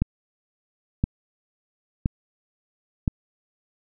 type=click train; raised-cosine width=5 ms; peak=-8 dBFS; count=4; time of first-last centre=0.02-3.078 s; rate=0.981 Hz; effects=none